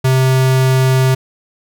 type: tone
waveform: square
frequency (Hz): 130.81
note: C3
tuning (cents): 0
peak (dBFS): -10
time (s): 0.04-1.15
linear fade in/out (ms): 10
effects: none